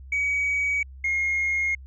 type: tone pair in turn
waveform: sine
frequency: 2265 / 2145 Hz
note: C#7 / C7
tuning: +37 / +42 cents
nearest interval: minor second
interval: 95 cents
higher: first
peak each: -20 dBFS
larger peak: neither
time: 0.12-0.83 / 1.04-1.75 s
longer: neither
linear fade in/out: 5 ms
effects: tanh soft clip ceiling -19 dBFS + added 66 Hz sine -40 dBFS peak until 1.86 s